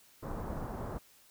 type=low-pass noise; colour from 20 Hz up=pink; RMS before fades=-39 dBFS; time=0.22-0.99 s; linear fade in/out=20 ms; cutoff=1200 Hz; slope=24 dB/octave; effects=white hiss -62 dBFS RMS until 1.3 s